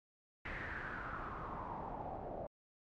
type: noise with low-pass filter sweep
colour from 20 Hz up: pink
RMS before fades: -44 dBFS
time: 0.45-2.47 s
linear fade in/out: 5 ms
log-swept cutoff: 2000 to 640 Hz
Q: 4.9
effects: MP3 96 kbps